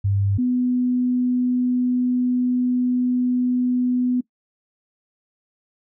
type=tone pair in turn; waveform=sine; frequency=99.4 / 249 Hz; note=G2 / B3; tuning=+25 / +14 cents; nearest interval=octave + major third; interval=1589 cents; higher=second; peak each=-17 dBFS; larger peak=neither; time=0.04-0.38 / 0.38-4.21 s; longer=second; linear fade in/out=10 ms; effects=noise-tail reverb RT60 0.1 s tail -20 dB re dry